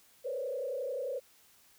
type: tone with frequency modulation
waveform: sine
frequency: 526 Hz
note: C5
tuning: 9 cents sharp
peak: -33 dBFS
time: 0.24-1.2 s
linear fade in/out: 20 ms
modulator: 31.3 Hz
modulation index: 1.5
effects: white hiss -63 dBFS RMS until 1.78 s